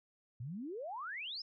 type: exponential sweep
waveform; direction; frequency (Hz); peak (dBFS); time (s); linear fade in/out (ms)
sine; up; 110 to 5340; -40; 0.4-1.42; 5
effects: none